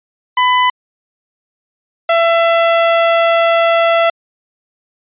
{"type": "tone pair in turn", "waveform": "sawtooth", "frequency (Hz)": [1000, 669.9], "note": ["B5", "E5"], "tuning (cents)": [21, 28], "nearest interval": "perfect fifth", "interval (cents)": 693, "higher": "first", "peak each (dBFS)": -5, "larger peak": "neither", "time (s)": [[0.37, 0.7], [2.09, 4.1]], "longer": "second", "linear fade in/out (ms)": 5, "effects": ["resampled to 8000 Hz"]}